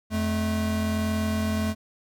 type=tone pair together; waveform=square; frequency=86.16 / 217.1 Hz; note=F2 / A3; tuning=-23 / -23 cents; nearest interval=octave + major third; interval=1600 cents; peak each=-29 / -26 dBFS; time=0.1-1.75 s; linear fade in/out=50 ms; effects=none